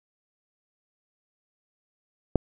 click, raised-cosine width 2 ms, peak -6 dBFS, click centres 2.357 s, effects none

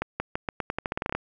accelerating click train, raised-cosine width 0.5 ms, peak -12 dBFS, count 15, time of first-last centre 0.02-1.15 s, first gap 180 ms, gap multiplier 0.86, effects none

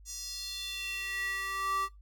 square tone with high-pass filter sweep, 388 Hz, G4, 18 cents flat, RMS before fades -36 dBFS, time 0.05-1.89 s, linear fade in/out 50 ms, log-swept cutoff 6400 to 1000 Hz, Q 3.9, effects noise-tail reverb RT60 0.2 s tail -20 dB re dry + added 50 Hz sine -51 dBFS peak until 2.01 s

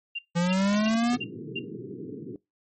sine tone bursts, 2781 Hz, F7, 8 cents flat, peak -28 dBFS, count 5, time 0.15-1.595 s, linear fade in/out 10 ms, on 41 ms, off 310 ms
square linear sweep, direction up, 169 to 246.9 Hz, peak -22 dBFS, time 0.35-1.17 s, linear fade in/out 20 ms
white noise with exponential decay, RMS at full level -31 dBFS, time 0.74-0.87 s, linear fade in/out 2 ms, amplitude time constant 28 ms
white band-pass noise, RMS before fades -38 dBFS, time 1.13-2.36 s, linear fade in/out 2 ms, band 110 to 440 Hz, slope 96 dB/octave
effects noise-tail reverb RT60 0.2 s tail -22 dB re dry + MP3 32 kbps

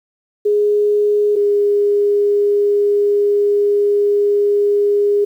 sine tone pair in turn, 415.3 / 409.1 Hz, G#4 / G#4, 0 / -26 cents, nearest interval unison, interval 26 cents, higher first, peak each -11 / -11 dBFS, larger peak neither, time 0.45-1.36 / 1.36-5.25 s, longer second, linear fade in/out 10 ms, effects 8-bit

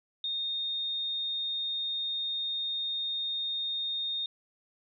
sine tone, 3680 Hz, A#7, 23 cents flat, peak -30 dBFS, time 0.24-4.26 s, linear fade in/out 2 ms, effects none

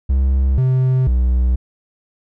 triangle tone with pitch steps, 66.6 / 129.5 / 62.2 Hz, C2 / C3 / B1, +31 / -17 / +13 cents, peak -10 dBFS, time 0.09-1.56 s, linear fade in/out 10 ms, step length 490 ms, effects none

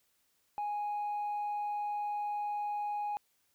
triangle tone with tanh clipping, 829 Hz, G#5, 3 cents flat, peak -33 dBFS, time 0.58-3.17 s, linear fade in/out 0 ms, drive 6 dB, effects white hiss -74 dBFS RMS until 3.54 s

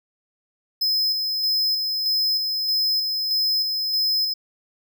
square tone with tremolo, 5100 Hz, D#8, 42 cents sharp, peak -19 dBFS, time 0.81-4.34 s, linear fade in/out 10 ms, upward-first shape square, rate 1.6 Hz, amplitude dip 35%, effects none

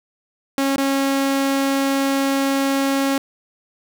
sawtooth tone with dropouts, 273.6 Hz, C#4, 23 cents flat, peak -13 dBFS, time 0.58-3.18 s, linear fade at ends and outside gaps 1 ms, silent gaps 0.761-0.78 s, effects none

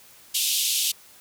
pink band-pass noise, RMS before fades -24 dBFS, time 0.34-0.92 s, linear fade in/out 10 ms, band 2800 to 15000 Hz, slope 48 dB/octave, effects white hiss -51 dBFS RMS until 1.2 s

